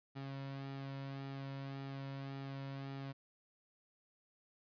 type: tone with flanger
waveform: sawtooth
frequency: 136.8 Hz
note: C#3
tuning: 23 cents flat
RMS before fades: -45 dBFS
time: 0.15-3.13 s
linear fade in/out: 20 ms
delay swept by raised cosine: 1.9 to 2.56 ms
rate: 1.8 Hz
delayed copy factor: -0.5
effects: resampled to 11025 Hz